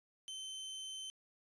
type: tone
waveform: sawtooth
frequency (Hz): 3083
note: G7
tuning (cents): -29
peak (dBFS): -40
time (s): 0.28-1.1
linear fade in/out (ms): 0
effects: resampled to 22050 Hz